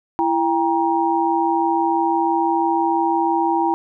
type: tone cluster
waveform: sine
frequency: 334 / 797 / 943 Hz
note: E4 / G5 / A#5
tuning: +23 / +28 / +20 cents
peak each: -20 dBFS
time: 0.19-3.74 s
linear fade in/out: 0 ms
effects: none